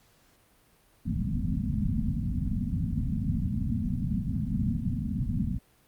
white low-pass noise, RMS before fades -29 dBFS, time 1.05-5.59 s, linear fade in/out 20 ms, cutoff 250 Hz, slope 96 dB/octave, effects pink hiss -63 dBFS RMS until 5.87 s + Opus 48 kbps

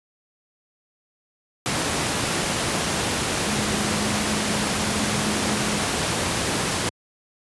sine tone in noise, 210 Hz, G#3, 19 cents sharp, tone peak -28 dBFS, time 3.47-5.83 s, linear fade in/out 0 ms, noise pink, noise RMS -23 dBFS, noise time 1.66-6.89 s, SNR -8 dB, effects high-pass 100 Hz 12 dB/octave + resampled to 24000 Hz

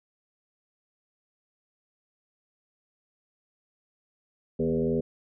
sine tone with frequency modulation, 322.8 Hz, E4, 36 cents flat, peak -23 dBFS, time 4.59-5.01 s, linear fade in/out 10 ms, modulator 82.4 Hz, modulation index 2.2, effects none

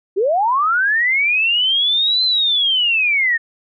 sine linear two-way sweep, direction up then down, 356.4 to 4104 to 1799 Hz, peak -13 dBFS, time 0.16-3.38 s, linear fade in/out 20 ms, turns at 2.24 s, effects none

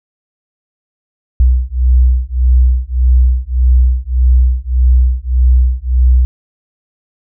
sine beating tone pair, 61.74 / 63.44 Hz, B1 / B1, 0 / +47 cents, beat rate 1.7 Hz, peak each -10 dBFS, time 1.4-6.25 s, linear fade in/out 0 ms, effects none

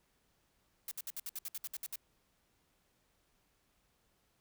blue noise bursts, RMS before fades -41 dBFS, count 12, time 0.88-1.958 s, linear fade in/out 2 ms, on 33 ms, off 62 ms, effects pink hiss -75 dBFS RMS until 4.4 s

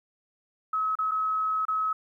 sine tone with dropouts, 1283 Hz, E6, 47 cents flat, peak -24 dBFS, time 0.73-1.93 s, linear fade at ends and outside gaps 5 ms, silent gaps 0.954-0.987 / 1.112-1.116 / 1.653-1.682 s, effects 11-bit

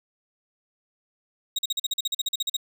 35% pulse tone bursts, 3788 Hz, A#7, 27 cents sharp, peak -21 dBFS, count 15, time 1.56-2.567 s, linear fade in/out 5 ms, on 27 ms, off 43 ms, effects none

